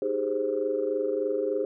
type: chord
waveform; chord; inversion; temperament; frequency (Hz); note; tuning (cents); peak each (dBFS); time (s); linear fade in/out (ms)
sine; Ab major seventh; second; equal; 311.1 / 392 / 415.3 / 523.3; Eb4 / G4 / Ab4 / C5; 0 / 0 / 0 / 0; -34 / -31 / -28 / -29; 0.02-1.65; 2
effects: tanh soft clip ceiling -15 dBFS